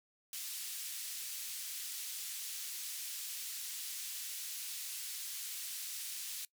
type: band-pass noise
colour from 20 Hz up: white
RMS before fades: -43 dBFS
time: 0.33-6.45 s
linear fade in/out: 2 ms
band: 2800 to 15000 Hz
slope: 12 dB/octave
effects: noise-tail reverb RT60 0.1 s tail -21 dB re dry